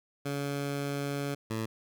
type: tone pair in turn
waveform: 15% pulse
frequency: 141.6 / 111.15 Hz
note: C#3 / A2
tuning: +37 / +18 cents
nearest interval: major third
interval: 419 cents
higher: first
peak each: -25 dBFS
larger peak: neither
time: 0.25-1.35 / 1.5-1.66 s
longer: first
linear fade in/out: 10 ms
effects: none